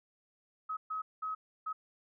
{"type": "tone bursts at uneven times", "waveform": "sine", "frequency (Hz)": 1275, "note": "D#6", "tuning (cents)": 42, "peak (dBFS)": -34, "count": 4, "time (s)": [[0.69, 0.77], [0.9, 1.02], [1.22, 1.35], [1.66, 1.73]], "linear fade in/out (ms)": 10, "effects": []}